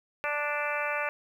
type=harmonic tone; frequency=293.7 Hz; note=D4; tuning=in tune; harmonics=2 / 3 / 4 / 5 / 6 / 7 / 8 / 9; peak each=-34 / -37 / -36 / -35 / -37 / -39 / -36 / -38 dBFS; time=0.24-1.09 s; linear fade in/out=0 ms; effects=10-bit